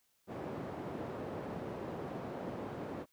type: band-pass noise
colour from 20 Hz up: white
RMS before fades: -42 dBFS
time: 0.27-3.06 s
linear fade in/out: 50 ms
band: 110 to 540 Hz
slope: 12 dB/octave
effects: white hiss -75 dBFS RMS until 3.12 s